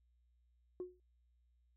sine tone with exponential decay, 362.3 Hz, F#4, 36 cents flat, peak -36 dBFS, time 0.8-1 s, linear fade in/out 1 ms, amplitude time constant 42 ms, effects tanh soft clip ceiling -36 dBFS + added 60 Hz sine -70 dBFS peak until 1.76 s

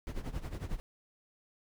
brown noise with tremolo, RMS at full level -35 dBFS, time 0.07-0.8 s, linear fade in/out 0 ms, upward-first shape sine, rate 11 Hz, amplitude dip 80%, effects none

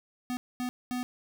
square tone bursts at uneven times, 248.8 Hz, B3, 13 cents sharp, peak -31 dBFS, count 3, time 0.3-0.37 / 0.6-0.69 / 0.91-1.03 s, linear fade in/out 0 ms, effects none

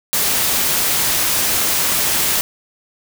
white noise, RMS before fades -17 dBFS, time 0.13-2.41 s, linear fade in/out 0 ms, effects none

